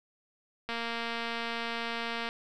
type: click train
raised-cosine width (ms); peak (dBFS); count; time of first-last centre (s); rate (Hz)
0.3; -19; 372; 0.69-2.289; 232
effects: none